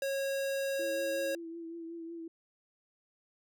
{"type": "tone", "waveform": "square", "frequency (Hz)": 547, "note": "C#5", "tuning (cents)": -23, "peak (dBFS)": -32, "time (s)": [0.02, 1.35], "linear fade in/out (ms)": 2}
{"type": "tone with vibrato", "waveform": "sine", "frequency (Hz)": 333.1, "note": "E4", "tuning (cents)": 18, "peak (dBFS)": -40, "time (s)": [0.79, 2.28], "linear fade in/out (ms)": 5, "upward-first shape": "triangle", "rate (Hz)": 5.4, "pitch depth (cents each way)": 36}
{"effects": []}